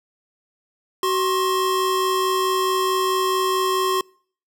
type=tone pair together; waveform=square; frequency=376.4 / 1064.6 Hz; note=F#4 / C6; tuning=+30 / +30 cents; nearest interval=octave + tritone; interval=1800 cents; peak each=-22 dBFS; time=1.03-4.01 s; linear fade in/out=2 ms; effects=noise-tail reverb RT60 0.5 s tail -26 dB re dry